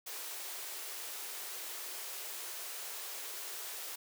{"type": "high-pass noise", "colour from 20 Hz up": "white", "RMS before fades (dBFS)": -43, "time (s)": [0.06, 3.96], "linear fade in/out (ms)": 10, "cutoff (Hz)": 330, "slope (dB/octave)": 96, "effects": []}